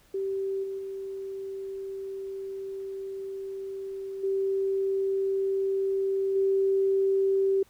sine tone with level steps, 388.4 Hz, G4, 16 cents flat, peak -27 / -31 / -33 / -24 / -21 dBFS, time 0.14-7.63 s, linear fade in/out 5 ms, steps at 0.63 / 0.78 / 4.23 / 6.35 s, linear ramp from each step 10 ms, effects pink hiss -61 dBFS RMS until 7.69 s

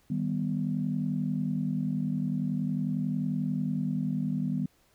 sine chord, Eb augmented, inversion none, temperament equal, 155.56 / 196 / 246.9 Hz, Eb3 / G3 / B3, 0 / 0 / 0 cents, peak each -31 dBFS, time 0.1-4.66 s, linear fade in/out 5 ms, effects tanh soft clip ceiling -17 dBFS + pink hiss -66 dBFS RMS until 4.94 s

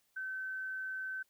sine tone, 1533 Hz, G6, 39 cents flat, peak -37 dBFS, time 0.16-1.23 s, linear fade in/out 10 ms, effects white hiss -75 dBFS RMS until 1.29 s

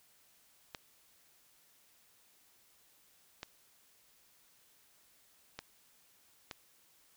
clicks, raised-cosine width 0.2 ms, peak -24 dBFS, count 4, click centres 0.748 / 3.431 / 5.59 / 6.512 s, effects white hiss -67 dBFS RMS until 7.16 s

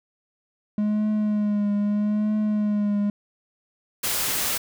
triangle tone with vibrato, 208.9 Hz, G#3, 10 cents sharp, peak -18 dBFS, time 0.78-3.1 s, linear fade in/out 2 ms, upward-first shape triangle, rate 0.79 Hz, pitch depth 39 cents each way
white noise, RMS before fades -25 dBFS, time 4.03-4.58 s, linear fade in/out 10 ms
effects none

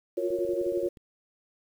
sine chord, Gb major seventh, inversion third, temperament equal with one note detuned, 349.2 / 360.9 / 466.2 / 554.4 Hz, F4 / Gb4 / Bb4 / Db5, 0 / -43 / 0 / 0 cents, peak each -31 / -31 / -34 / -31 dBFS, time 0.17-0.89 s, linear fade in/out 10 ms
clicks, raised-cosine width 3 ms, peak -37 dBFS, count 12, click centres 0.305 / 0.388 / 0.45 / 0.492 / 0.535 / 0.614 / 0.665 / 0.722 / 0.775 / 0.832 / 0.862 / 0.972 s
effects 9-bit

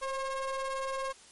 square ring-modulated tone, 270.6 Hz, C#4, 42 cents flat, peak -30 dBFS, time 0.01-1.13 s, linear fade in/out 20 ms, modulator 803 Hz, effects white hiss -55 dBFS RMS until 1.31 s + MP3 48 kbps

